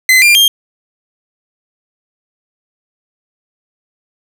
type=tone with pitch steps; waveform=40% pulse; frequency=2042 / 2393 / 3203 Hz; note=C7 / D7 / G7; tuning=-43 / +32 / +37 cents; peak=-4 dBFS; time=0.09-0.48 s; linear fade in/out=2 ms; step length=130 ms; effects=none